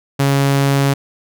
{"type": "tone", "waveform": "sawtooth", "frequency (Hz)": 138.8, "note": "C#3", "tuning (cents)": 3, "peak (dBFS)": -8, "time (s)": [0.19, 0.94], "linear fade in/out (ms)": 10, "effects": []}